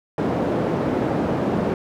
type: band-pass noise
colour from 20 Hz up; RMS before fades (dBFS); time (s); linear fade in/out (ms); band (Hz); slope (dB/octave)
white; -22; 0.18-1.74; 2; 130 to 450; 12
effects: none